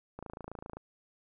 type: click train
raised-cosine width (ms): 1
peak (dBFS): -28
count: 17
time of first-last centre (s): 0.19-0.77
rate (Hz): 27.6
effects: none